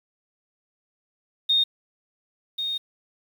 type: tone pair in turn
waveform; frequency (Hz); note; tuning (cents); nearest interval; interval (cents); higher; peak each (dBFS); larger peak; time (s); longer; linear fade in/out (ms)
sine; 3689 / 3704; A#7 / A#7; -19 / -12; unison; 7; second; -17 / -25; first; 1.49-1.64 / 2.58-2.78; second; 10
effects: 8-bit